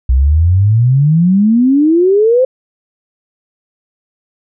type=exponential sweep; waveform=sine; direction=up; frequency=61 to 528 Hz; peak=-6 dBFS; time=0.09-2.45 s; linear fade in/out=5 ms; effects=none